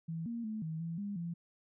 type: tone with pitch steps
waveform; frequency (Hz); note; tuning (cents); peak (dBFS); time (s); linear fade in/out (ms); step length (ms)
sine; 163.8 / 233.4 / 216.9 / 159.5 / 166.3 / 202.7 / 169.9; E3 / A#3 / A3 / D#3 / E3 / G#3 / F3; -11 / +2 / -25 / +43 / +16 / -42 / -47; -36; 0.08-1.34; 10; 180
effects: none